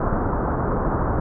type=low-pass noise; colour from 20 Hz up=pink; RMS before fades=-22 dBFS; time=0-1.2 s; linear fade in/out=5 ms; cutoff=1400 Hz; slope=48 dB/octave; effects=none